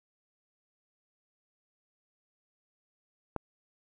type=click; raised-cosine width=1 ms; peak=-18 dBFS; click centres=3.363 s; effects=none